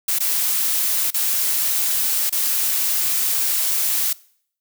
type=noise with dropouts; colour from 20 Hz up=blue; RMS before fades=-20 dBFS; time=0.08-4.13 s; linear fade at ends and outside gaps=5 ms; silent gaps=0.188-0.203 / 1.105-1.142 / 2.296-2.324 s; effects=noise-tail reverb RT60 0.6 s tail -22 dB re dry